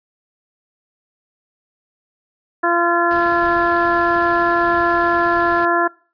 harmonic tone, 343.4 Hz, F4, 29 cents flat, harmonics 1 / 2 / 3 / 4 / 5, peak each -20 / -20 / -20 / -20 / -20 dBFS, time 2.63-5.88 s, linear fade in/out 10 ms
pink noise, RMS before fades -34 dBFS, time 3.11-5.65 s, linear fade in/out 0 ms
effects noise-tail reverb RT60 0.4 s tail -22 dB re dry + resampled to 11025 Hz

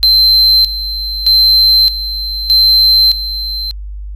triangle tone with tremolo, 4103 Hz, C8, 35 cents flat, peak -4 dBFS, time 0.03-3.71 s, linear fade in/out 0 ms, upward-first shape square, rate 0.81 Hz, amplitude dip 75%, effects added 50 Hz sine -22 dBFS peak until 4.15 s

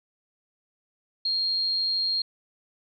sine tone, 4231 Hz, C8, 19 cents sharp, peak -23 dBFS, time 1.25-2.22 s, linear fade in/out 5 ms, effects none

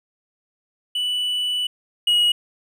triangle tone pair in turn, 2966 / 2902 Hz, F#7 / F#7, +4 / -34 cents, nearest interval unison, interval 38 cents, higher first, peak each -19 / -13 dBFS, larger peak second, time 0.95-1.67 / 2.07-2.32 s, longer first, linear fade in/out 5 ms, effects none

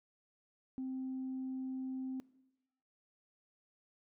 sine tone, 261.1 Hz, C4, 3 cents flat, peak -36 dBFS, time 0.78-2.2 s, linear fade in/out 0 ms, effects noise-tail reverb RT60 0.9 s tail -21 dB re dry + tanh soft clip ceiling -34 dBFS

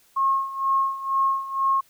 sine tone with tremolo, 1082 Hz, C#6, 42 cents flat, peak -17 dBFS, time 0.16-1.81 s, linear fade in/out 10 ms, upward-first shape sine, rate 2.1 Hz, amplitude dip 80%, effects white hiss -59 dBFS RMS until 1.89 s

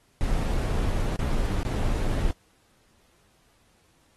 brown noise with dropouts, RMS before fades -25 dBFS, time 0.21-2.31 s, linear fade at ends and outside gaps 0 ms, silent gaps 1.159-1.192 / 1.632-1.651 s, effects pink hiss -64 dBFS RMS until 4.16 s + AAC 32 kbps

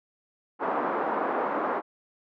white band-pass noise, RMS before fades -28 dBFS, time 0.59-1.82 s, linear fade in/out 50 ms, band 250 to 1200 Hz, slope 24 dB/octave, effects none

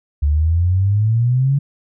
sine exponential sweep, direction up, 70.8 to 142.7 Hz, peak -12 dBFS, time 0.22-1.59 s, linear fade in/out 10 ms, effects none

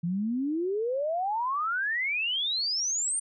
sine exponential sweep, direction up, 164.81 to 9140 Hz, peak -26 dBFS, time 0.03-3.2 s, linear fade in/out 10 ms, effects none

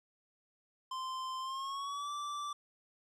square tone with pitch glide, 1040 to 1167.4 Hz, C6 to D6, -11 to -11 cents, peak -38 dBFS, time 0.91-2.53 s, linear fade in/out 5 ms, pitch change +200 cents, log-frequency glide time 1.39-2.12 s, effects low-pass 7000 Hz 12 dB/octave + 12-bit

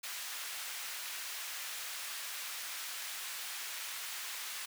pink high-pass noise, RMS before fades -42 dBFS, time 0.03-4.66 s, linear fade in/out 10 ms, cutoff 1600 Hz, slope 12 dB/octave, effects none

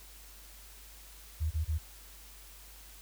sine tone bursts, 78.5 Hz, D#2, 16 cents sharp, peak -28 dBFS, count 3, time 1.4-1.786 s, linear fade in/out 20 ms, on 110 ms, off 28 ms, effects added 50 Hz sine -53 dBFS peak until 3.01 s + white hiss -54 dBFS RMS until 3.01 s

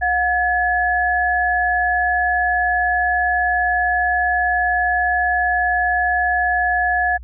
sine tone pair together, 721 / 1705.9 Hz, F#5 / G#6, -45 / +46 cents, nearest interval octave + minor third, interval 1491 cents, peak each -18 dBFS, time 0.01-7.18 s, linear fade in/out 20 ms, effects added 60 Hz sine -33 dBFS peak until 7.23 s

